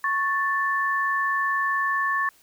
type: tone pair together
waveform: sine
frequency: 1103.9 / 1760 Hz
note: C#6 / A6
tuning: -8 / 0 cents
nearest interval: minor sixth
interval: 808 cents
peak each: -24 dBFS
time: 0.04-2.29 s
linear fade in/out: 2 ms
effects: white hiss -58 dBFS RMS until 2.42 s